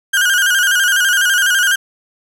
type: tone with vibrato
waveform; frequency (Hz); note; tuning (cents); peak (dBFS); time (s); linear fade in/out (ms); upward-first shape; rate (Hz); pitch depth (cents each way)
35% pulse; 1522; F#6; +48; -9; 0.13-1.76; 10; square; 12; 75
effects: none